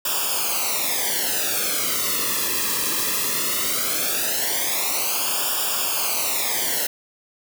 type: noise with flanger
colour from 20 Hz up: white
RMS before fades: -23 dBFS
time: 0.05-6.87 s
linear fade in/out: 5 ms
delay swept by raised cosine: 0.48 to 1.38 ms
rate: 0.18 Hz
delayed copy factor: -1
effects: none